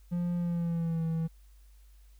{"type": "tone with pitch glide", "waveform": "triangle", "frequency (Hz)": [174.61, 162.92], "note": ["F3", "E3"], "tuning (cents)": [0, -20], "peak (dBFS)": -26, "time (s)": [0.11, 1.28], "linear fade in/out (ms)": 20, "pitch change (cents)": -120, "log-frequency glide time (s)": [0.36, 1.04], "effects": ["added 50 Hz sine -53 dBFS peak until 2.19 s", "white hiss -69 dBFS RMS until 2.19 s"]}